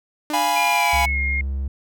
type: tone with exponential decay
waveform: sawtooth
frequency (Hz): 300.3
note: D4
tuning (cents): +39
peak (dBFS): -20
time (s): 0.3-0.99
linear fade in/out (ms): 1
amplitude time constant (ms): 150
type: chord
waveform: 45% pulse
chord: F diminished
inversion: none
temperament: equal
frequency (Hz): 698.5 / 830.6 / 987.8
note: F5 / Ab5 / Cb6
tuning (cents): 0 / 0 / 0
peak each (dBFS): -24 / -21 / -22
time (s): 0.33-1.06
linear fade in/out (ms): 10
type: tone with pitch glide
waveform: sine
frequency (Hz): 2411 to 2136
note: D7 to C7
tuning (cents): +45 to +35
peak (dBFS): -21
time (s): 0.56-1.41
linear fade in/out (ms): 2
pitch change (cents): -210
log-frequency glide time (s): 0.72-1.19
type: tone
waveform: triangle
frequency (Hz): 68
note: C#2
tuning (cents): -33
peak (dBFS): -20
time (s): 0.93-1.68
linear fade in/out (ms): 5
effects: none